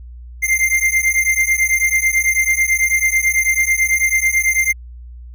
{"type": "beating tone pair", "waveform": "square", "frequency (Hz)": [2093, 2102.1], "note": ["C7", "C7"], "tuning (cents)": [0, 8], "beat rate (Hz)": 9.1, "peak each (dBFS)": -17, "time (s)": [0.42, 4.73], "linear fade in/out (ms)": 20, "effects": ["added 60 Hz sine -32 dBFS peak until 5.34 s"]}